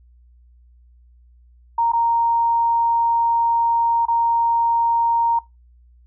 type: tone with dropouts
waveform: sine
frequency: 930 Hz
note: A#5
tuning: 4 cents flat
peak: -15 dBFS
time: 1.78-5.39 s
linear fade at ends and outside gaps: 5 ms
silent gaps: 1.92-1.933 / 4.055-4.082 s
effects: noise-tail reverb RT60 0.2 s tail -20 dB re dry + added 60 Hz sine -48 dBFS peak until 6.06 s